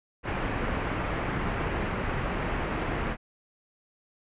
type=low-pass noise; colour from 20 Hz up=pink; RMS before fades=-30 dBFS; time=0.23-3.17 s; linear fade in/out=50 ms; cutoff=2400 Hz; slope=24 dB/octave; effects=resampled to 8000 Hz